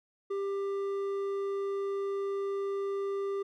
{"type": "tone with hard clipping", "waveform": "sine", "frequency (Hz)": 395.7, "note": "G4", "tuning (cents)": 16, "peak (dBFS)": -32, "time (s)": [0.3, 3.43], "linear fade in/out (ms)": 10, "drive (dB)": 6, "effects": []}